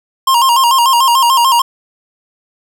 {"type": "tone with vibrato", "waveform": "square", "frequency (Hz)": 1001, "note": "B5", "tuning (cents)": 23, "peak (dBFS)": -8, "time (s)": [0.27, 1.62], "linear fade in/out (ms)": 5, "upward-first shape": "square", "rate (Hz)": 6.8, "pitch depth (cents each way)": 100, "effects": []}